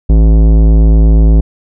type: tone with tanh clipping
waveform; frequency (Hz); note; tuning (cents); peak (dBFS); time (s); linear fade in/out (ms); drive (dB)
sine; 54.2; A1; -25; -5; 0.09-1.41; 10; 16
effects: none